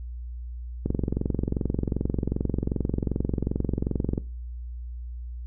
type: click train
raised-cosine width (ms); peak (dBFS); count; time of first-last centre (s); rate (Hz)
3; -12; 76; 0.86-4.179; 22.6
effects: noise-tail reverb RT60 0.3 s tail -20 dB re dry + added 60 Hz sine -33 dBFS peak until 5.46 s